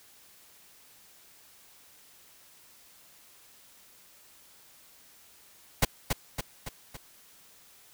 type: noise with echo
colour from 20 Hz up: pink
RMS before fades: -22 dBFS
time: 5.82-5.85 s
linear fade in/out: 5 ms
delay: 280 ms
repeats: 4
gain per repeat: -5 dB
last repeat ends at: 6.97 s
effects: white hiss -57 dBFS RMS until 7.93 s